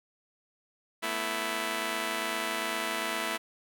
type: chord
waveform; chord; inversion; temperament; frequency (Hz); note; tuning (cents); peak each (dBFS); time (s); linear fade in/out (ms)
5% pulse; A suspended second; none; just; 220 / 247.5 / 330; A3 / B3 / E4; 0 / +4 / +2; -25 / -27 / -23; 1.02-3.38; 20
effects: none